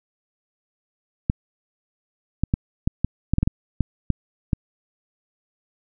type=clicks; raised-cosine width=5 ms; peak=-6 dBFS; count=12; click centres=1.299 / 2.436 / 2.539 / 2.875 / 3.046 / 3.336 / 3.384 / 3.43 / 3.475 / 3.807 / 4.103 / 4.532 s; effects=none